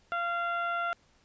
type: harmonic tone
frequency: 690 Hz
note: F5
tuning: 21 cents flat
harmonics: 1 / 2 / 3 / 4 / 5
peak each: -34 / -30 / -45 / -45 / -50 dBFS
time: 0.12-0.93 s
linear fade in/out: 0 ms
effects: pink hiss -65 dBFS RMS until 1.24 s + resampled to 16000 Hz

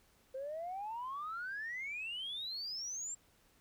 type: exponential sweep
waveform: sine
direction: up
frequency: 515 to 7570 Hz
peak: -38 dBFS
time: 0.34-3.15 s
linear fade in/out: 10 ms
effects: tanh soft clip ceiling -35 dBFS + pink hiss -69 dBFS RMS until 3.6 s

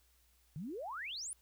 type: exponential sweep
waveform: sine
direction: up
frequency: 138.1 to 10310 Hz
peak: -40 dBFS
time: 0.56-1.33 s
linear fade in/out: 0 ms
effects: added 60 Hz sine -70 dBFS peak until 1.41 s + white hiss -72 dBFS RMS until 1.41 s

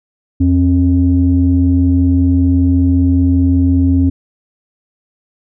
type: tone pair together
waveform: sine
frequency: 84.67 / 268.8 Hz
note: E2 / C4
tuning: +47 / +47 cents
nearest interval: octave + minor sixth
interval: 2000 cents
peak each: -10 dBFS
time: 0.4-4.1 s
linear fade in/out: 10 ms
effects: tanh soft clip ceiling -1 dBFS

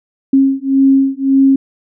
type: beating tone pair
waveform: sine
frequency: 269.6 / 271.4 Hz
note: C#4 / C#4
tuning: -48 / -36 cents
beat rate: 1.8 Hz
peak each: -11 dBFS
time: 0.33-1.56 s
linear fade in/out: 5 ms
effects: none

